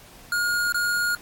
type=tone with dropouts; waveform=square; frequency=1429 Hz; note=F6; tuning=39 cents sharp; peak=-22 dBFS; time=0.32-1.15 s; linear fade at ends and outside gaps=2 ms; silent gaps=0.723-0.744 s; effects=pink hiss -48 dBFS RMS until 1.21 s + AAC 64 kbps